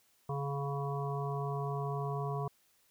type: harmonic tone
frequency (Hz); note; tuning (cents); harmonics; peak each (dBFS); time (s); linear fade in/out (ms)
140.5; C#3; +24; 1 / 3 / 5 / 7 / 8; -35 / -40 / -42 / -43 / -44; 0.29-2.48; 5
effects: white hiss -70 dBFS RMS until 2.9 s